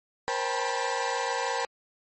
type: tone cluster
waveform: 30% pulse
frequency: 475.6 / 532 / 791 / 876 / 977 Hz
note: A#4 / C5 / G5 / A5 / B5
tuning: +35 / +29 / +15 / -8 / -19 cents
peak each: -31 dBFS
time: 0.28-1.65 s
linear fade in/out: 0 ms
effects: MP3 32 kbps